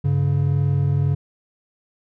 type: tone pair together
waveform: triangle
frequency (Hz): 99.4 / 141.1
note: G2 / C#3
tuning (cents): +25 / +31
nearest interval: tritone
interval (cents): 606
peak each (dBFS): -19 / -16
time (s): 0.04-1.15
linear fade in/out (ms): 10
effects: none